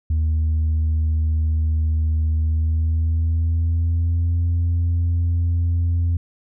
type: tone with pitch glide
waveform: sine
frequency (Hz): 78.7 to 85.33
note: D#2 to F2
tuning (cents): +20 to -40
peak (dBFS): -14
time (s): 0.1-6.17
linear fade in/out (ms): 5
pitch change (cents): +140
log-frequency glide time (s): 2.39-4.41
effects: tanh soft clip ceiling -15 dBFS